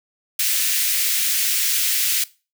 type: high-pass noise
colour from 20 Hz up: white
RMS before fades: -20 dBFS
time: 0.39-2.24 s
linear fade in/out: 5 ms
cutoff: 1900 Hz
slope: 24 dB/octave
effects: noise-tail reverb RT60 0.3 s tail -19 dB re dry